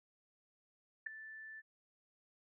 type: tone with ADSR envelope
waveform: sine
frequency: 1760 Hz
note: A6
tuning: in tune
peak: -33 dBFS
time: 1.06-1.62 s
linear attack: 9 ms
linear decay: 3 ms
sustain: -15 dB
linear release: 31 ms
effects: none